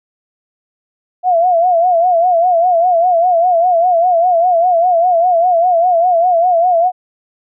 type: tone with vibrato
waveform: sine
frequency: 698.5 Hz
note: F5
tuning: in tune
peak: -8 dBFS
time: 1.23-6.92 s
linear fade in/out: 50 ms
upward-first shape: sine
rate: 5 Hz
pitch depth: 98 cents each way
effects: none